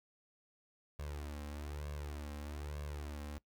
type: tone with flanger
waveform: sawtooth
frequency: 73.42 Hz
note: D2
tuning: in tune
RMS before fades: -44 dBFS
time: 0.99-3.38 s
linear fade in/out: 0 ms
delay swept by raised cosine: 1.8 to 3.8 ms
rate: 1.1 Hz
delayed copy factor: +0.75
effects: noise-tail reverb RT60 0.1 s tail -21 dB re dry